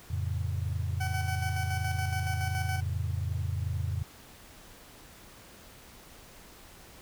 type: chord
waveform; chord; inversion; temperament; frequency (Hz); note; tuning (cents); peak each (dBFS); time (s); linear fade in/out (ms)
sine; F augmented; none; equal; 87.31 / 110 / 138.59; F2 / A2 / C#3; 0 / 0 / 0; -31 / -34 / -37; 0.1-4.03; 10
type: tone with tremolo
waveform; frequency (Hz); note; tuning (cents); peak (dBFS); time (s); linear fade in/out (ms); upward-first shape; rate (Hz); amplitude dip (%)
20% pulse; 756; F#5; +37; -28; 1-2.81; 10; square; 7.1; 45
effects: pink hiss -52 dBFS RMS until 7.01 s